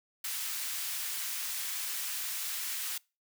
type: high-pass noise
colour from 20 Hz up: white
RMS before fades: -36 dBFS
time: 0.24-2.98 s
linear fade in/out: 5 ms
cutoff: 1400 Hz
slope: 12 dB/octave
effects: noise-tail reverb RT60 0.3 s tail -25 dB re dry